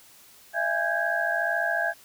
sine tone cluster, 624 / 678 / 822 / 1567 / 1649 Hz, D#5 / E5 / G#5 / G6 / G#6, +5 / +49 / -18 / -1 / -13 cents, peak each -35 / -28 / -34 / -30 / -27 dBFS, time 0.53-1.94 s, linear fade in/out 50 ms, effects white hiss -53 dBFS RMS until 2.04 s

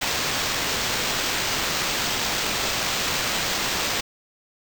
white noise with sample-and-hold, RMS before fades -25 dBFS, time 0.01-4.01 s, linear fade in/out 10 ms, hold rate 11025 Hz, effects none

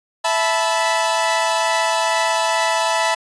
sawtooth chord, E suspended fourth, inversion none, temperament equal with one note detuned, 659.3 / 871.9 / 987.8 Hz, E5 / A5 / B5, 0 / -16 / 0 cents, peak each -17 dBFS, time 0.24-3.15 s, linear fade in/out 10 ms, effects resampled to 22050 Hz

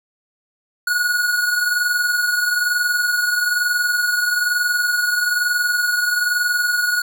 square tone pair together, 1450.9 / 1472 Hz, F#6 / F#6, -34 / -9 cents, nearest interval unison, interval 25 cents, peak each -18 / -25 dBFS, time 0.87-7.02 s, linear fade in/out 5 ms, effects none

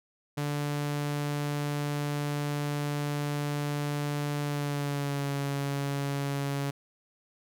sawtooth tone with pitch glide, 145.8 to 140.59 Hz, D3 to C#3, -12 to +25 cents, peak -25 dBFS, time 0.37-6.71 s, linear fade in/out 10 ms, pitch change -63 cents, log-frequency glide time 4.42-5.32 s, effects none

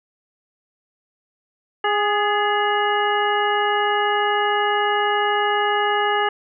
harmonic tone with a mistuned harmonic, 413 Hz, G#4, 10 cents flat, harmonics 1 / 2 / 3 / 4 / 5 / 7, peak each -23 / -21 / -24 / -25 / -30 / -28 dBFS, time 1.84-6.29 s, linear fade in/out 5 ms, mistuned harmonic 4, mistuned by +48 cents, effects none

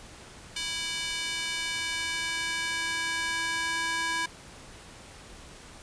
square tone with high-pass filter sweep, 329.6 Hz, E4, in tune, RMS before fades -31 dBFS, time 0.56-4.26 s, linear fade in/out 5 ms, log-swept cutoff 2900 to 1300 Hz, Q 1.4, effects pink hiss -48 dBFS RMS until 5.82 s + resampled to 22050 Hz

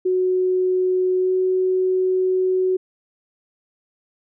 sine tone with pitch glide, 368.9 to 371.9 Hz, F#4 to F#4, -5 to +9 cents, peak -16 dBFS, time 0.05-2.77 s, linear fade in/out 10 ms, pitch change +14 cents, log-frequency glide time 1.18-1.32 s, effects none

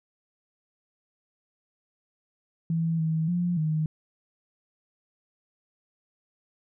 sine tone with pitch steps, 164.3 / 160 / 175.6 / 155.9 Hz, E3 / D#3 / F3 / D#3, -5 / +49 / +10 / +4 cents, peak -23 dBFS, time 2.7-3.86 s, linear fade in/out 2 ms, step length 290 ms, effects none

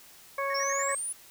harmonic tone, 553 Hz, C#5, 4 cents flat, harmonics 1 / 2 / 3 / 4, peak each -32 / -31 / -38 / -36 dBFS, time 0.38-0.95 s, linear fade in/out 5 ms
triangle tone bursts, 1845 Hz, A#6, 18 cents flat, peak -34 dBFS, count 5, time 0.5-0.924 s, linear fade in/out 2 ms, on 36 ms, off 61 ms
sine exponential sweep, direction up, 5274 to 10180 Hz, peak -31 dBFS, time 0.54-1.13 s, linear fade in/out 10 ms
effects white hiss -53 dBFS RMS until 1.3 s

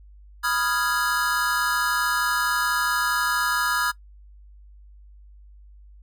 square chord, F half-diminished seventh, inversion second, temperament equal, 987.8 / 1244.5 / 1396.9 / 1661.2 Hz, Cb6 / Eb6 / F6 / Ab6, 0 / 0 / 0 / 0 cents, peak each -30 / -28 / -27 / -26 dBFS, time 0.43-3.92 s, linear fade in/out 20 ms, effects noise-tail reverb RT60 0.1 s tail -21 dB re dry + added 50 Hz sine -45 dBFS peak until 6.02 s

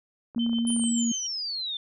clicks, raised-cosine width 1 ms, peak -31 dBFS, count 11, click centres 0.348 / 0.381 / 0.464 / 0.495 / 0.532 / 0.586 / 0.651 / 0.703 / 0.764 / 0.796 / 0.839 s
sine tone with vibrato, 233.1 Hz, A#3, in tune, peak -23 dBFS, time 0.36-1.12 s, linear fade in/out 5 ms, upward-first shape triangle, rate 3.8 Hz, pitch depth 11 cents each way
sine tone with tremolo, 3082 Hz, G7, 30 cents flat, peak -31 dBFS, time 0.39-1.27 s, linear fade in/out 5 ms, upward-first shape sine, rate 7 Hz, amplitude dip 75%
sine exponential sweep, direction down, 9870 to 3520 Hz, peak -29 dBFS, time 0.67-1.77 s, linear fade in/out 2 ms
effects none

